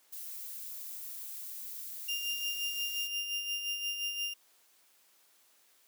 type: noise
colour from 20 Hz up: violet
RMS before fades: -43 dBFS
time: 0.12-3.08 s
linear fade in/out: 10 ms
type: tone with tremolo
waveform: 35% pulse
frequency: 2800 Hz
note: F7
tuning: 4 cents sharp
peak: -30 dBFS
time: 2.08-4.34 s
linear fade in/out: 10 ms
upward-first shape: sine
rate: 5.7 Hz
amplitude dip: 50%
effects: white hiss -66 dBFS RMS until 5.87 s + high-pass 300 Hz 12 dB/octave